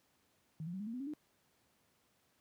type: tone with pitch steps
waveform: sine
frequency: 157.9 / 173.19 / 189.96 / 208.4 / 228.5 / 250.7 / 274.9 / 301.5 Hz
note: D#3 / F3 / F#3 / G#3 / A#3 / B3 / C#4 / D4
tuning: +26 / -14 / +46 / +6 / -34 / +26 / -14 / +46 cents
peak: -39 dBFS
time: 0.6-1.136 s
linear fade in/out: 0 ms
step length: 67 ms
effects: pink hiss -74 dBFS RMS until 2.4 s + high-pass 100 Hz 12 dB/octave